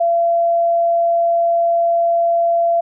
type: tone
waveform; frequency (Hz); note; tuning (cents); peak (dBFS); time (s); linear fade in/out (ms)
sine; 680; F5; -46; -12; 0-2.81; 10
effects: none